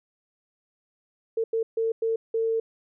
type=tone bursts at uneven times; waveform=sine; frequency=451.1 Hz; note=A4; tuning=43 cents sharp; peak=-22 dBFS; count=5; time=1.37-1.44 / 1.53-1.63 / 1.77-1.92 / 2.02-2.16 / 2.34-2.6 s; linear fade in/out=5 ms; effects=none